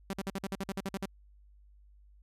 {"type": "tone bursts", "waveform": "sawtooth", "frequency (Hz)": 194.5, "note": "G3", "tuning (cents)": -13, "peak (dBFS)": -29, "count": 12, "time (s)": [0.1, 1.056], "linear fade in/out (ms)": 0, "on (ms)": 32, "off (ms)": 52, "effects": ["added 50 Hz sine -56 dBFS peak until 2.22 s", "resampled to 32000 Hz"]}